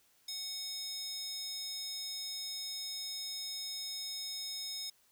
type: tone with high-pass filter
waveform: square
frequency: 740 Hz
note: F#5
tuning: in tune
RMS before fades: -41 dBFS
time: 0.28-4.9 s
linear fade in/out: 5 ms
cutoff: 4600 Hz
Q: 7.9
effects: white hiss -69 dBFS RMS until 5.11 s